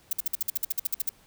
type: noise bursts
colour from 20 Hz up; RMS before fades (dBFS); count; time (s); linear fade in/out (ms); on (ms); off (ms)
violet; -26; 14; 0.11-1.093; 5; 21; 53
effects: pink hiss -59 dBFS RMS until 1.26 s